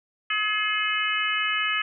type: harmonic tone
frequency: 425.1 Hz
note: G#4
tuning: 40 cents sharp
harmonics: 3 / 4 / 5 / 6 / 7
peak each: -29 / -29 / -29 / -29 / -29 dBFS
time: 0.3-1.82 s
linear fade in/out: 5 ms
effects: none